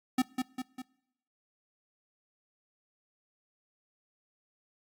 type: tone with echo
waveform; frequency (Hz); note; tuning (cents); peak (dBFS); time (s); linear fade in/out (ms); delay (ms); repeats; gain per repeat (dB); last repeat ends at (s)
square; 256; C4; -38; -24; 0.18-0.22; 5; 200; 3; -5; 0.82
effects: noise-tail reverb RT60 0.8 s tail -23 dB re dry + AAC 64 kbps